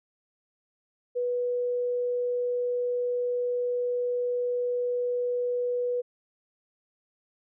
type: tone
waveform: sine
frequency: 490 Hz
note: B4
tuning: 14 cents flat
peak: -25 dBFS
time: 1.15-6.02 s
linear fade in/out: 20 ms
effects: none